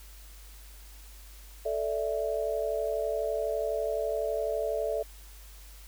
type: chord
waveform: sine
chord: A suspended fourth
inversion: none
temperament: equal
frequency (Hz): 440 / 587.3 / 659.3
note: A4 / D5 / E5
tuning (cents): 0 / 0 / 0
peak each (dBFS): -32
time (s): 1.65-5.03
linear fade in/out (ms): 10
effects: added 50 Hz sine -47 dBFS peak until 5.87 s + white hiss -54 dBFS RMS until 5.87 s